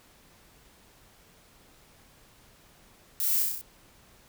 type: noise with echo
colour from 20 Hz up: violet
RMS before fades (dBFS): -29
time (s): 3.2-3.42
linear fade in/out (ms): 0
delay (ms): 32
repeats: 6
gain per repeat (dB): -2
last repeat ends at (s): 3.612
effects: pink hiss -58 dBFS RMS until 4.28 s